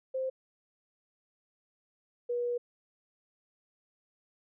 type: tone pair in turn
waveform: sine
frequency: 523.3 / 483 Hz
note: C5 / B4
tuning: 0 / -39 cents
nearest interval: minor second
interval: 139 cents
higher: first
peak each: -30 / -29 dBFS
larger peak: second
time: 0.14-0.3 / 2.29-2.58 s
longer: second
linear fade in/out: 10 ms
effects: none